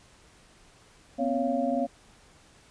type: tone cluster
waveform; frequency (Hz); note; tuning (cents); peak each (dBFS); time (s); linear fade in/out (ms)
sine; 244.6 / 266.3 / 558 / 693; B3 / C4 / C#5 / F5; -16 / +31 / +11 / -14; -30; 1.18-1.87; 20
effects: pink hiss -57 dBFS RMS until 2.7 s + resampled to 22050 Hz